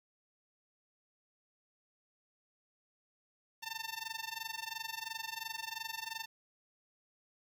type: tone with amplitude modulation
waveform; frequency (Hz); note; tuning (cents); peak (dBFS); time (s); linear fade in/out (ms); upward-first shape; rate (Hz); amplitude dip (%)
10% pulse; 898; A5; +35; -28; 3.62-6.26; 20; sine; 22.9; 90
effects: 11-bit